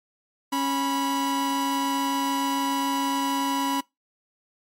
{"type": "tone pair together", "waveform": "45% pulse", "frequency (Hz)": [275.3, 981], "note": ["C#4", "B5"], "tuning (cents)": [-12, -12], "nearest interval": "octave + minor seventh", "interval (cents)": 2200, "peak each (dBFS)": -26, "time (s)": [0.52, 3.81], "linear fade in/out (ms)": 10, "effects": ["noise-tail reverb RT60 0.2 s tail -24 dB re dry", "MP3 64 kbps"]}